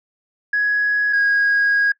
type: tone pair in turn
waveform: sine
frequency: 1671 / 1643.2 Hz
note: G#6 / G#6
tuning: +10 / -19 cents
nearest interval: unison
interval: 29 cents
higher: first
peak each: -14 / -12 dBFS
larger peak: second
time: 0.53-1.13 / 1.13-1.92 s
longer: second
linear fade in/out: 5 ms
effects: noise-tail reverb RT60 0.1 s tail -20 dB re dry + tanh soft clip ceiling -11 dBFS